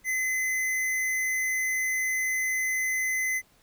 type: tone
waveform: square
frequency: 2038 Hz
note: C7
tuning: 46 cents flat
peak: -26 dBFS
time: 0.04-3.42 s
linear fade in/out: 50 ms
effects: pink hiss -62 dBFS RMS until 3.62 s